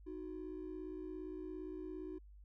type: ring-modulated tone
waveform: triangle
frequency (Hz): 339.6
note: F4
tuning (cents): -48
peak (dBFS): -37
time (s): 0.06-2.19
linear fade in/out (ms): 20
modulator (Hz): 28.7
effects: tanh soft clip ceiling -38 dBFS + added 50 Hz sine -55 dBFS peak until 2.44 s